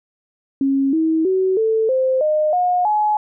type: tone with pitch steps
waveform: sine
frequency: 272.7 / 320.6 / 376.8 / 443 / 520.8 / 612.2 / 719.7 / 846 Hz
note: C#4 / E4 / F#4 / A4 / C5 / D#5 / F#5 / G#5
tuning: -28 / -48 / +32 / +12 / -8 / -28 / -48 / +32 cents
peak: -14 dBFS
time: 0.61-3.17 s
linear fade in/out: 2 ms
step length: 320 ms
effects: none